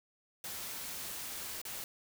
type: noise with dropouts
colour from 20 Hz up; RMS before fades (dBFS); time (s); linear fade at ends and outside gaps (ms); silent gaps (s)
white; -42; 0.44-1.84; 1; 1.616-1.652
effects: none